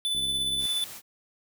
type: tone with tremolo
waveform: square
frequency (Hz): 3497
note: A7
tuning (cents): -11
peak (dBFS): -25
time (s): 0.05-0.84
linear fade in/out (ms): 0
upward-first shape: sine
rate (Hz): 17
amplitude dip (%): 30
type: click train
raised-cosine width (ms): 3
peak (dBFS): -32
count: 35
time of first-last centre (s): 0.15-0.654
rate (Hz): 67.4
type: noise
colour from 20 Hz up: white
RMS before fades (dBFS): -42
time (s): 0.58-1.02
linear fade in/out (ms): 50
effects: none